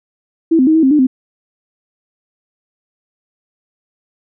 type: tone with pitch steps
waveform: sine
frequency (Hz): 327.2 / 258.6 / 315.2 / 321.5 / 265.2 / 300.5 / 259.2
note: E4 / C4 / D#4 / E4 / C4 / D4 / C4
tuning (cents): -13 / -20 / +23 / -43 / +23 / +40 / -16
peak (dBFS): -7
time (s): 0.51-1.07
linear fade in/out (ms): 10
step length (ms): 80
effects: none